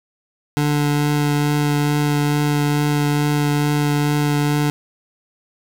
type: tone with vibrato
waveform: 25% pulse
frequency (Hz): 146.83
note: D3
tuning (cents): 0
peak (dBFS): -12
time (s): 0.57-4.7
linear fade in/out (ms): 0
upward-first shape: triangle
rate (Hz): 2.3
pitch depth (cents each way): 11
effects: 7-bit